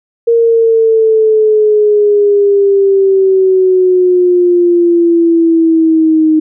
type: exponential sweep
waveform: sine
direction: down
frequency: 466.2 to 311.1 Hz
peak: -5 dBFS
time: 0.27-6.4 s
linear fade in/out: 10 ms
effects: none